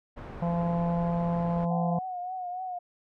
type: low-pass noise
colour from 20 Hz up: pink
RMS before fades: -41 dBFS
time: 0.16-1.66 s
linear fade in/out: 20 ms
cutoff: 1300 Hz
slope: 12 dB/octave
type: harmonic tone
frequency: 171.1 Hz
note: F3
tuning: 35 cents flat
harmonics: 1 / 3 / 4 / 5 / 6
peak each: -26 / -35 / -34 / -38 / -41 dBFS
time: 0.42-1.99 s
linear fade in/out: 5 ms
type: tone with vibrato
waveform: sine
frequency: 730 Hz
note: F#5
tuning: 24 cents flat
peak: -32 dBFS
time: 1.7-2.79 s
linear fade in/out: 10 ms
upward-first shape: triangle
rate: 3.5 Hz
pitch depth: 59 cents each way
effects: none